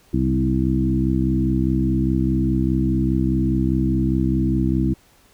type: harmonic tone with a mistuned harmonic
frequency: 64.9 Hz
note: C2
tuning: 13 cents flat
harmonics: 1 / 2 / 3 / 4 / 5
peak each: -23 / -23 / -23 / -23 / -23 dBFS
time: 0.13-4.94 s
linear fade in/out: 10 ms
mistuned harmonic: 2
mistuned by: +26 cents
effects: pink hiss -55 dBFS RMS until 5.33 s